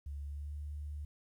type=tone with pitch glide; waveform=sine; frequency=71.4 to 73.7 Hz; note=D2 to D2; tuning=-48 to +7 cents; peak=-39 dBFS; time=0.06-1.05 s; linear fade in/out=5 ms; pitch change=+55 cents; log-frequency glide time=0.24-0.54 s; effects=12-bit